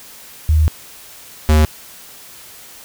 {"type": "tone pair in turn", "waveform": ["sine", "square"], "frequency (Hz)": [77.78, 76.93], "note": ["D#2", "D#2"], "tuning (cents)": [0, -19], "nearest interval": "unison", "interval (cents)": 19, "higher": "first", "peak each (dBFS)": -9, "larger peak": "neither", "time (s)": [[0.49, 0.68], [1.49, 1.65]], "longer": "first", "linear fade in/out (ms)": 0, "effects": ["white hiss -39 dBFS RMS until 2.84 s"]}